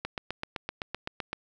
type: click train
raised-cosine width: 0.3 ms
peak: -16 dBFS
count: 11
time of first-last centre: 0.05-1.33 s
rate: 7.81 Hz
effects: none